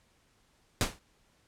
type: noise with exponential decay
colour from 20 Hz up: pink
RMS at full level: -23 dBFS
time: 0.81-0.99 s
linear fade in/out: 0 ms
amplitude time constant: 38 ms
effects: pink hiss -68 dBFS RMS until 1.47 s + low-pass 10000 Hz 12 dB/octave